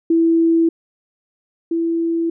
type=tone pair in turn; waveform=sine; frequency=330.4 / 332.7 Hz; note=E4 / E4; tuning=+4 / +16 cents; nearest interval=unison; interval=12 cents; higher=second; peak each=-11 / -16 dBFS; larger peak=first; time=0.1-0.69 / 1.71-2.3 s; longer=neither; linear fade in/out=5 ms; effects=none